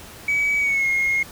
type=tone with pitch glide; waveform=sine; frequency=2277 to 2149 Hz; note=C#7 to C7; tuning=+46 to +46 cents; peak=-16 dBFS; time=0.28-1.23 s; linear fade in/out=5 ms; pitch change=-100 cents; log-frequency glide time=0.59-0.87 s; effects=tanh soft clip ceiling -15 dBFS + pink hiss -41 dBFS RMS until 1.31 s